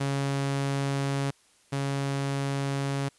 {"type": "tone pair in turn", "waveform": "sawtooth", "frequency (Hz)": [138.59, 138.59], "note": ["C#3", "C#3"], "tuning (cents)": [0, 0], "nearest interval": "unison", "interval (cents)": 0, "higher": "neither", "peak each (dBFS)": [-22, -23], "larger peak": "first", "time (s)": [[0, 1.31], [1.72, 3.09]], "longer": "second", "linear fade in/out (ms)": 10, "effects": ["white hiss -62 dBFS RMS until 3.18 s", "resampled to 24000 Hz"]}